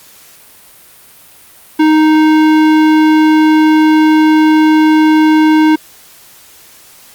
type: tone with tanh clipping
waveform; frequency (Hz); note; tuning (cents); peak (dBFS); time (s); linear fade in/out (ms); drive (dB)
sine; 311.1; D#4; 0; -7; 1.79-5.76; 10; 18
effects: white hiss -40 dBFS RMS until 7.14 s + Opus 48 kbps